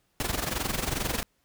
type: noise with amplitude modulation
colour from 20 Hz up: pink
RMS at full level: -27 dBFS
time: 0.2-1.23 s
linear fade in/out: 0 ms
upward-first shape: sine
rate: 22.4 Hz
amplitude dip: 75%
effects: pink hiss -71 dBFS RMS until 1.44 s